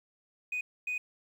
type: tone bursts at uneven times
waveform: sine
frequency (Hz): 2489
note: D#7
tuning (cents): 0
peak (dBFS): -29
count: 2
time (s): 0.52-0.61 / 0.87-0.98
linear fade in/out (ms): 5
effects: tanh soft clip ceiling -29 dBFS + 10-bit